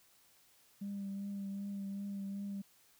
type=tone with vibrato; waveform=sine; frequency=198.7 Hz; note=G3; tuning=24 cents sharp; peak=-37 dBFS; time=0.81-2.62 s; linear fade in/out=10 ms; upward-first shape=triangle; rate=2.6 Hz; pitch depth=25 cents each way; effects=tanh soft clip ceiling -35 dBFS + white hiss -67 dBFS RMS until 2.99 s